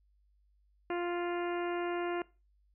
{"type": "harmonic tone", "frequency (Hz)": 349.2, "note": "F4", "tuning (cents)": 0, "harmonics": [1, 2, 3, 4, 5, 6, 7, 8], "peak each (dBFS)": [-33, -39, -43, -45, -47, -49, -50, -51], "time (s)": [0.9, 2.22], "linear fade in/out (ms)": 2, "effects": ["noise-tail reverb RT60 0.3 s tail -21 dB re dry", "added 50 Hz sine -66 dBFS peak until 2.74 s"]}